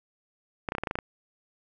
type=clicks; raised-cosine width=0.5 ms; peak=-14 dBFS; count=9; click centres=0.688 / 0.721 / 0.751 / 0.783 / 0.836 / 0.872 / 0.911 / 0.955 / 0.988 s; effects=none